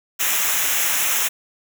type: noise with comb filter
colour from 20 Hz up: white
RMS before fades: -20 dBFS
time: 0.19-1.29 s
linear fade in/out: 20 ms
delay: 0.22 ms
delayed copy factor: -0.75
effects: none